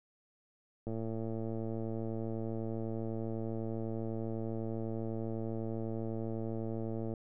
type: click train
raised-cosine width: 2 ms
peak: -26 dBFS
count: 703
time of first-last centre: 0.87-7.138 s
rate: 112 Hz
effects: none